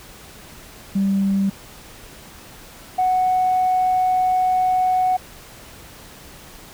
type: tone pair in turn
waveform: sine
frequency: 196 / 740 Hz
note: G3 / F#5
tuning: 0 / 0 cents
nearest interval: octave + major seventh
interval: 2300 cents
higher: second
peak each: -15 / -14 dBFS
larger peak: second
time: 0.95-1.5 / 2.98-5.17 s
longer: second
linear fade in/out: 10 ms
effects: tanh soft clip ceiling -11 dBFS + pink hiss -42 dBFS RMS until 6.73 s